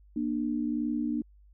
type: tone pair together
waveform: sine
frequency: 236.7 / 298.9 Hz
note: A#3 / D4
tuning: +27 / +31 cents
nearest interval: major third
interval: 404 cents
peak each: -30 / -30 dBFS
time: 0.16-1.22 s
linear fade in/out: 5 ms
effects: added 50 Hz sine -54 dBFS peak until 1.53 s